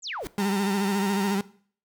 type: exponential sweep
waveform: sine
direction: down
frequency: 8010 to 240.9 Hz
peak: -30 dBFS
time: 0.02-0.28 s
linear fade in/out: 50 ms
type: noise with exponential growth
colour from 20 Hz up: pink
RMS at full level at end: -32 dBFS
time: 0.18-0.27 s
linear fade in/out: 0 ms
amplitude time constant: 19 ms
type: tone with vibrato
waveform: 35% pulse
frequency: 198.2 Hz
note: G3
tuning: 19 cents sharp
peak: -22 dBFS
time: 0.38-1.41 s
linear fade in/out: 2 ms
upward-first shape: sine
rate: 14 Hz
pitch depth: 63 cents each way
type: tone with pitch glide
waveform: sawtooth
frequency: 911 to 923.2 Hz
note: A#5 to A#5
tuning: -40 to -17 cents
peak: -29 dBFS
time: 0.38-1.36 s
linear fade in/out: 20 ms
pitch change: +23 cents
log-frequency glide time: 0.89-1 s
effects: noise-tail reverb RT60 0.5 s tail -19 dB re dry